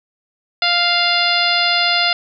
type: harmonic tone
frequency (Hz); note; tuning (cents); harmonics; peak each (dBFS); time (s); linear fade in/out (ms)
698.5; F5; 0; 1 / 2 / 3 / 4 / 5 / 6 / 7; -21 / -21 / -21 / -21 / -21 / -21 / -21; 0.62-2.13; 2
effects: none